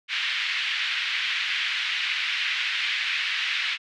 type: band-pass noise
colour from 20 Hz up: pink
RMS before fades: -27 dBFS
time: 0.08-3.78 s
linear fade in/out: 50 ms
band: 1900 to 3500 Hz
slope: 24 dB/octave
effects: none